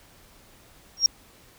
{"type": "tone with exponential growth", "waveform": "sine", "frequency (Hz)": 5588, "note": "F8", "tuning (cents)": 0, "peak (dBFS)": -9, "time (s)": [0.97, 1.06], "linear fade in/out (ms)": 1, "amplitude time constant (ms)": 19, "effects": ["tanh soft clip ceiling -8 dBFS", "pink hiss -54 dBFS RMS until 1.58 s"]}